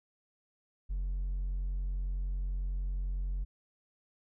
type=tone with hard clipping; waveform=sine; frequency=45.48 Hz; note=F#1; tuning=29 cents flat; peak=-32 dBFS; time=0.89-3.45 s; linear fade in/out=20 ms; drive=2 dB; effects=none